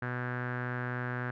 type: tone with low-pass filter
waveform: sawtooth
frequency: 123.7 Hz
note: B2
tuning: 3 cents sharp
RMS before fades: -35 dBFS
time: 0.02-1.31 s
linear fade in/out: 5 ms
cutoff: 1600 Hz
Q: 6
effects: none